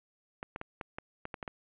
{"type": "clicks", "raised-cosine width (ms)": 0.5, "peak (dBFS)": -23, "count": 9, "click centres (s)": [0.429, 0.561, 0.614, 0.812, 0.985, 1.254, 1.342, 1.428, 1.478], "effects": ["resampled to 8000 Hz", "10-bit"]}